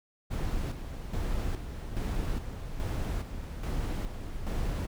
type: noise with tremolo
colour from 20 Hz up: brown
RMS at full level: -31 dBFS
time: 0.3-4.87 s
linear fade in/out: 20 ms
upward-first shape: square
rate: 1.2 Hz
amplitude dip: 55%
effects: none